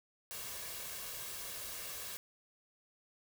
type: noise with comb filter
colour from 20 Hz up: white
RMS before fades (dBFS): -44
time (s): 0.31-2.17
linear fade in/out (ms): 0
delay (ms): 1.8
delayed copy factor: +0.5
effects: none